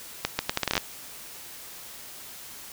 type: accelerating click train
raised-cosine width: 0.2 ms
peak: -6 dBFS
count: 11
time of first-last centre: 0.25-0.778 s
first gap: 140 ms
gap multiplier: 0.75
effects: white hiss -43 dBFS RMS until 2.72 s